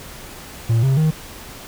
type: tone with pitch steps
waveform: triangle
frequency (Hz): 114.6 / 133.94 / 156.55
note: A#2 / C3 / D#3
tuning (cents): -29 / +41 / +11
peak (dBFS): -11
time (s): 0.69-1.11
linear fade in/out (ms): 10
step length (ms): 140
effects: pink hiss -37 dBFS RMS until 1.67 s